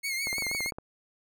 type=tone with vibrato; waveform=sawtooth; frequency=2167 Hz; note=C#7; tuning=40 cents flat; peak=-26 dBFS; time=0.03-0.71 s; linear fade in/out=20 ms; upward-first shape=triangle; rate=6.2 Hz; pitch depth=74 cents each way
type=clicks; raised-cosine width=1 ms; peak=-24 dBFS; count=11; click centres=0.271 / 0.329 / 0.383 / 0.423 / 0.467 / 0.514 / 0.549 / 0.606 / 0.661 / 0.722 / 0.785 s
effects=none